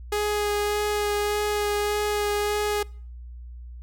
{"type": "tone with vibrato", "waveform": "sawtooth", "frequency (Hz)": 415.3, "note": "G#4", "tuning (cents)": 0, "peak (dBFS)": -19, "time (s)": [0.12, 2.83], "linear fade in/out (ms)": 5, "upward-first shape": "sine", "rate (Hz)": 1.7, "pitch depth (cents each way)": 11, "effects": ["noise-tail reverb RT60 0.5 s tail -25 dB re dry", "added 60 Hz sine -37 dBFS peak until 3.82 s"]}